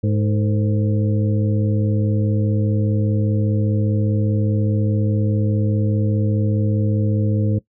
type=harmonic tone with a mistuned harmonic; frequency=104.9 Hz; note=G#2; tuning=18 cents sharp; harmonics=1 / 2 / 3 / 4 / 5; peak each=-17 / -23 / -27 / -29 / -31 dBFS; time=0.03-7.59 s; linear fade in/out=10 ms; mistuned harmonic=4; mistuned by=+120 cents; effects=noise-tail reverb RT60 0.1 s tail -18 dB re dry